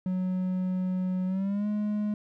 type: tone with pitch glide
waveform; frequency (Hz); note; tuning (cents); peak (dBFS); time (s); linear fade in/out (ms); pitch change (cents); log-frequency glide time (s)
triangle; 184.5 to 209.5; F#3 to G#3; -5 to +15; -24; 0.06-2.14; 2; +220; 1.26-1.67
effects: none